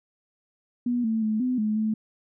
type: tone with pitch steps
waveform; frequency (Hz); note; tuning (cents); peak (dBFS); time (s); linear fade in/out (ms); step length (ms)
sine; 243 / 222.7 / 216.4 / 252.6 / 213.9 / 217.5; B3 / A3 / A3 / B3 / A3 / A3; -28 / +21 / -29 / +39 / -49 / -20; -22; 0.86-1.94; 5; 180
effects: none